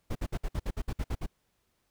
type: noise bursts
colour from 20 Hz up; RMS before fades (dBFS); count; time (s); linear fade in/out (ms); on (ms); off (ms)
brown; -31; 11; 0.1-1.264; 10; 54; 57
effects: pink hiss -75 dBFS RMS until 1.9 s